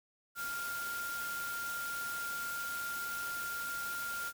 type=tone in noise; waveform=sine; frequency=1397 Hz; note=F6; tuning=in tune; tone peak=-37 dBFS; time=0.35-4.33 s; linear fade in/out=50 ms; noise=white; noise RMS=-44 dBFS; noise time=0.35-4.33 s; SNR=+4 dB; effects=none